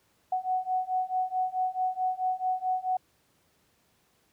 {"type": "beating tone pair", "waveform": "sine", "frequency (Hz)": [740, 744.6], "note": ["F#5", "F#5"], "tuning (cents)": [0, 11], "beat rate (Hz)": 4.6, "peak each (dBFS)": [-30, -29], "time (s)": [0.32, 2.97], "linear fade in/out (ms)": 5, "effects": ["pink hiss -68 dBFS RMS until 4.32 s", "high-pass 80 Hz 12 dB/octave"]}